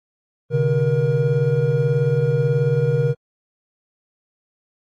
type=tone cluster; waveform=triangle; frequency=128.8 / 147.2 / 474.9 Hz; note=C3 / D3 / A#4; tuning=-27 / +4 / +32 cents; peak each=-18 dBFS; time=0.5-3.15 s; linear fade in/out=50 ms; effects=AAC 48 kbps